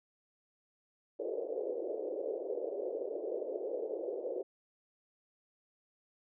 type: band-pass noise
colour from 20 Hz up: white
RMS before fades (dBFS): -38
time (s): 1.19-4.43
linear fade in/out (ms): 10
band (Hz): 370 to 550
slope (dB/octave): 48
effects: none